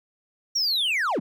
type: linear sweep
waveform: triangle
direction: down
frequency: 5730 to 134.2 Hz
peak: -20 dBFS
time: 0.55-1.2 s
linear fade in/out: 10 ms
effects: none